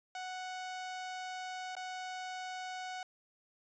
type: tone with dropouts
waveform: sawtooth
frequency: 740 Hz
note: F#5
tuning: in tune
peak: -36 dBFS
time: 0.15-3.03 s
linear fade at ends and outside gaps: 2 ms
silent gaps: 1.753-1.766 s
effects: resampled to 16000 Hz